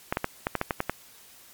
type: clicks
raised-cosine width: 0.5 ms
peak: -10 dBFS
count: 9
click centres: 0.125 / 0.171 / 0.244 / 0.469 / 0.553 / 0.614 / 0.708 / 0.804 / 0.896 s
effects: white hiss -52 dBFS RMS until 1.53 s + MP3 96 kbps